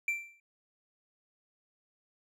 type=tone with exponential decay; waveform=triangle; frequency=2349 Hz; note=D7; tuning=in tune; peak=-24 dBFS; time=0.08-0.4 s; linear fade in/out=2 ms; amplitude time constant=69 ms; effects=none